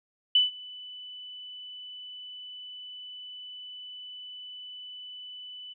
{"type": "tone with ADSR envelope", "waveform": "sine", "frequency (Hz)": 2990, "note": "F#7", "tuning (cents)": 17, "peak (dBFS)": -16, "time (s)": [0.35, 5.74], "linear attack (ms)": 4, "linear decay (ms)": 150, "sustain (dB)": -24, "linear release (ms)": 20, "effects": []}